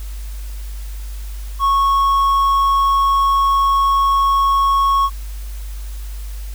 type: tone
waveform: triangle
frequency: 1102 Hz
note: C#6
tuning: 11 cents flat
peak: -10 dBFS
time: 1.59-5.1 s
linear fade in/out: 50 ms
effects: added 50 Hz sine -25 dBFS peak until 6.54 s + white hiss -42 dBFS RMS until 6.54 s